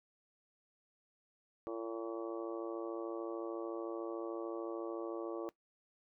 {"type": "harmonic tone", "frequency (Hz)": 113.6, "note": "A#2", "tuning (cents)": -44, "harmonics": [3, 4, 5, 6, 7, 8, 9, 10], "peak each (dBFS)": [-41, -43, -45, -54, -55, -57, -60, -50], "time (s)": [1.67, 5.49], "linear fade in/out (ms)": 0, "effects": ["noise-tail reverb RT60 0.1 s tail -18 dB re dry"]}